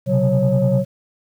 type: tone cluster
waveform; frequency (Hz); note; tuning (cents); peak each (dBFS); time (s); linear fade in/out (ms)
sine; 125.9 / 136 / 187.6 / 548; B2 / C#3 / F#3 / C#5; +34 / -33 / +24 / -20; -18; 0.06-0.85; 50
effects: tanh soft clip ceiling -7 dBFS + 8-bit